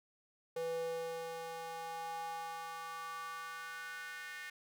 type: tone with high-pass filter sweep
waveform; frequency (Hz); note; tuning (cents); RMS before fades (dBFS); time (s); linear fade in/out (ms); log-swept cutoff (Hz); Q
square; 164.81; E3; 0; -43; 0.56-4.5; 5; 460 to 1800; 4.4
effects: none